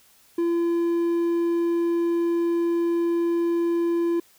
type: tone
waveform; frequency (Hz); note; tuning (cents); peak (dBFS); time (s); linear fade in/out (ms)
triangle; 340; F4; -46; -18; 0.38-4.2; 5
effects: white hiss -57 dBFS RMS until 4.38 s